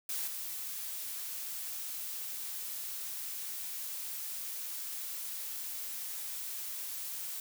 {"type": "noise with level steps", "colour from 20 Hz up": "blue", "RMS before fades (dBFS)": [-36, -40], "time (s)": [0.09, 7.4], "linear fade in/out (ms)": 2, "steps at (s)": 0.27, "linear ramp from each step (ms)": 10, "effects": []}